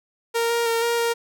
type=tone with pitch steps; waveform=sawtooth; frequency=464 / 468.6 / 459.8 / 469.7 / 466.6 Hz; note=A#4 / A#4 / A#4 / A#4 / A#4; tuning=-8 / +9 / -24 / +13 / +2 cents; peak=-16 dBFS; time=0.34-1.14 s; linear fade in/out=20 ms; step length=160 ms; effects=none